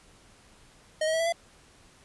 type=tone with pitch steps; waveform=square; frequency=622.3 / 635.7 / 649.5 / 663.5 / 677.8 Hz; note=D#5 / D#5 / E5 / E5 / E5; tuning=0 / +37 / -26 / +11 / +48 cents; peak=-25 dBFS; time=1.01-1.325 s; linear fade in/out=5 ms; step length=63 ms; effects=pink hiss -57 dBFS RMS until 2.04 s + resampled to 24000 Hz